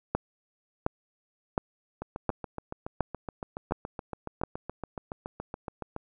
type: two click trains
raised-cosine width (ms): 1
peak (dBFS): -11 / -21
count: 7 / 29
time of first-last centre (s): 0.15-4.436 / 2.02-5.964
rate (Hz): 1.4 / 7.1
effects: none